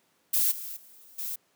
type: noise with level steps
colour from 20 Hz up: violet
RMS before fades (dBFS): -24 / -38 / -53 / -34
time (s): 0.33-1.36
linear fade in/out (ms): 10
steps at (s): 0.51 / 0.76 / 1.18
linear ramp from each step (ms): 10
effects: pink hiss -68 dBFS RMS until 1.55 s + high-pass 200 Hz 12 dB/octave